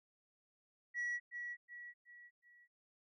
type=tone with echo; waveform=sine; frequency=1930 Hz; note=B6; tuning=40 cents flat; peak=-34 dBFS; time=0.94-1.2 s; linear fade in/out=50 ms; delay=370 ms; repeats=4; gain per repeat=-7 dB; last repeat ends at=2.68 s; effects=tanh soft clip ceiling -35 dBFS